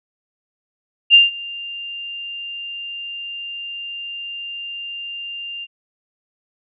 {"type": "tone with ADSR envelope", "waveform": "sine", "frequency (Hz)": 2794, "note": "F7", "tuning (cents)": 0, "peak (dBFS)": -4, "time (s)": [1.1, 5.67], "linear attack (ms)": 42, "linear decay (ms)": 160, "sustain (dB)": -23, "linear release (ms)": 40, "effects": []}